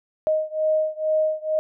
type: beating tone pair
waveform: sine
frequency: 622.3 / 624.5 Hz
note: D#5 / D#5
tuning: 0 / +6 cents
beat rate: 2.2 Hz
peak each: -22 / -23 dBFS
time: 0.27-1.59 s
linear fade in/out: 0 ms
effects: none